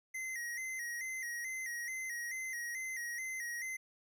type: tone with vibrato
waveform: square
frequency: 1975.5 Hz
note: B6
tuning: in tune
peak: -39 dBFS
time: 0.14-3.77 s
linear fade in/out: 10 ms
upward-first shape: square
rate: 2.3 Hz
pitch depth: 73 cents each way
effects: none